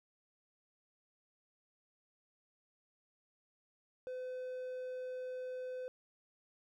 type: tone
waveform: triangle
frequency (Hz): 508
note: B4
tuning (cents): +49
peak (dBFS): -38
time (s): 4.07-5.88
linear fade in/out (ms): 0
effects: none